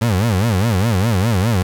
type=tone with vibrato; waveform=30% pulse; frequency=103.83 Hz; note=G#2; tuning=in tune; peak=-11 dBFS; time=0.01-1.63 s; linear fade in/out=10 ms; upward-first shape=sine; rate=4.9 Hz; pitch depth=250 cents each way; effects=7-bit